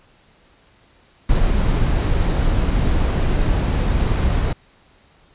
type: noise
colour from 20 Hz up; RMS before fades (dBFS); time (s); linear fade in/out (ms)
brown; -17; 1.29-4.53; 5
effects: pink hiss -54 dBFS RMS until 5.34 s + resampled to 8000 Hz